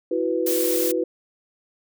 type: chord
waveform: sine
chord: E suspended second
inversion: none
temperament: equal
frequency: 329.6 / 370 / 493.9 Hz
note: E4 / F#4 / B4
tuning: 0 / 0 / 0 cents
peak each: -25 / -25 / -24 dBFS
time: 0.11-1.04 s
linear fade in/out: 5 ms
type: noise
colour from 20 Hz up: blue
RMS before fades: -26 dBFS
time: 0.46-0.92 s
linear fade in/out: 10 ms
effects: none